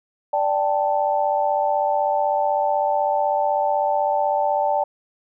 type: chord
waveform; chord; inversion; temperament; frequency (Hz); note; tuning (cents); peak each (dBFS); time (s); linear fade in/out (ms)
sine; D suspended fourth; none; equal; 587.3 / 784 / 880; D5 / G5 / A5; 0 / 0 / 0; -22; 0.33-4.84; 5
effects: none